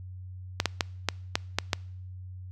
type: clicks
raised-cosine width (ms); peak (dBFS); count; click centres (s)
0.2; -6; 7; 0.601 / 0.657 / 0.808 / 1.087 / 1.355 / 1.586 / 1.732
effects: noise-tail reverb RT60 0.7 s tail -26 dB re dry + added 92 Hz sine -39 dBFS peak until 2.51 s